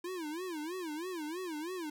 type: tone with vibrato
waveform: square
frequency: 334.3 Hz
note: E4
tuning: 24 cents sharp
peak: -38 dBFS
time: 0.04-1.9 s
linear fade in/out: 5 ms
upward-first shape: sine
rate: 3.1 Hz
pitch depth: 200 cents each way
effects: none